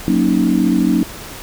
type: chord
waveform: sine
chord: D# minor seventh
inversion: first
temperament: equal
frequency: 185 / 233.1 / 277.2 / 311.1 Hz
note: F#3 / A#3 / C#4 / D#4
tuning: 0 / 0 / 0 / 0 cents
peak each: -17 dBFS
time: 0.08-1.03 s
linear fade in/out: 0 ms
effects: pink hiss -32 dBFS RMS until 1.42 s